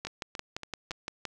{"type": "two click trains", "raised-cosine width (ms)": 0.2, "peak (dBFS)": [-21, -17], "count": [4, 8], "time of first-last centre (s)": [[0.07, 0.915], [0.05, 1.253]], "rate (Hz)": [3.55, 5.82], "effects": []}